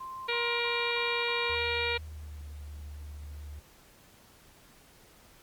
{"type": "tone bursts", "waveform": "sine", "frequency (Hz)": 1046.5, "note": "C6", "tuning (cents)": 0, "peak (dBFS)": -38, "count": 5, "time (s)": [0, 1.556], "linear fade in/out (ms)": 10, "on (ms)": 280, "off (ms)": 39}
{"type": "harmonic tone", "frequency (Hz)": 473.4, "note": "A#4", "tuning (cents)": 27, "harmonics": [1, 2, 3, 4, 5, 6, 7, 8, 9], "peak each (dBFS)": [-34, -38, -39, -39, -32, -40, -42, -38, -43], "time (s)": [0.28, 1.98], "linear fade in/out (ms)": 10}
{"type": "tone with pitch glide", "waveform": "sine", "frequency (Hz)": [79, 73.71], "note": ["D#2", "D2"], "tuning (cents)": [27, 7], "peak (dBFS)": -40, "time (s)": [1.49, 3.6], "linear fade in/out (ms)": 10, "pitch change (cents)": -120, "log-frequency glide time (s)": [1.88, 2.44]}
{"effects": ["pink hiss -58 dBFS RMS until 5.42 s", "Opus 48 kbps"]}